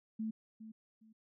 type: tone with echo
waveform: sine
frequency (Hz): 220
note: A3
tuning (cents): 0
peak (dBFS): -35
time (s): 0.19-0.31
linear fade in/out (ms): 10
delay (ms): 410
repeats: 2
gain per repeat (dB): -12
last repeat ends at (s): 1.13
effects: none